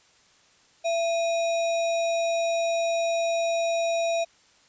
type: tone with sample-and-hold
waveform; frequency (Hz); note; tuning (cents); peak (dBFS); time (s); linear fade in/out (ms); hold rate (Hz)
sine; 670; E5; +28; -22; 0.84-4.25; 20; 3150
effects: white hiss -59 dBFS RMS until 4.68 s + resampled to 16000 Hz